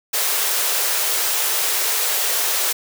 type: high-pass noise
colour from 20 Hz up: white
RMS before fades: -20 dBFS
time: 0.13-2.73 s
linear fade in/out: 10 ms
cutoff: 370 Hz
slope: 96 dB/octave
effects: none